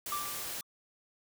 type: noise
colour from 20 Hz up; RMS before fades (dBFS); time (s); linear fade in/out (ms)
white; -39; 0.06-0.61; 2
type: tone with exponential decay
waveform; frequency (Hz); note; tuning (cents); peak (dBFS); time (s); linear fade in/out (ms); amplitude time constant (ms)
triangle; 1174.7; D6; 0; -29; 0.12-0.63; 2; 110
effects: none